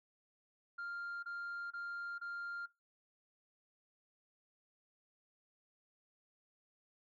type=tone bursts; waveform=sine; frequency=1396.9 Hz; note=F6; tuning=in tune; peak=-39 dBFS; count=4; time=0.78-2.661 s; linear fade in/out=10 ms; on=450 ms; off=27 ms; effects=noise-tail reverb RT60 0.2 s tail -19 dB re dry + tanh soft clip ceiling -39 dBFS